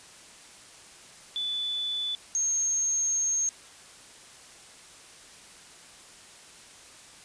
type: tone pair in turn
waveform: sine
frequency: 3480 / 6453 Hz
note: A7 / G8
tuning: -20 / +49 cents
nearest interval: major seventh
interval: 1069 cents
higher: second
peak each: -28 / -24 dBFS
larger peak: second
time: 1.36-2.15 / 2.35-3.49 s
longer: second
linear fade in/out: 0 ms
effects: white hiss -50 dBFS RMS until 7.24 s + resampled to 22050 Hz